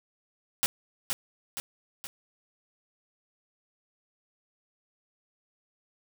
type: noise with echo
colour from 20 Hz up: white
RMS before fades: -25 dBFS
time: 0.63-0.66 s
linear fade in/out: 0 ms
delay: 470 ms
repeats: 3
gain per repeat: -5 dB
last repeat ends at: 2.07 s
effects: none